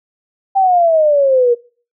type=exponential sweep; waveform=sine; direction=down; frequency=790 to 469.6 Hz; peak=-8 dBFS; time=0.55-1.55 s; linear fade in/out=20 ms; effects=noise-tail reverb RT60 0.4 s tail -22 dB re dry